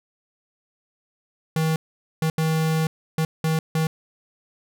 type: tone bursts at uneven times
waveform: square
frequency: 159.3 Hz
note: D#3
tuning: 41 cents sharp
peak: -20 dBFS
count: 6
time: 1.56-1.76 / 2.22-2.3 / 2.38-2.87 / 3.18-3.25 / 3.44-3.59 / 3.75-3.87 s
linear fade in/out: 2 ms
effects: none